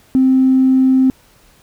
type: tone with tanh clipping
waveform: triangle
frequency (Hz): 261.6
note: C4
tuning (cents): 0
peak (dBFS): -8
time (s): 0.15-1.1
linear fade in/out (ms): 0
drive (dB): 4
effects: pink hiss -50 dBFS RMS until 1.62 s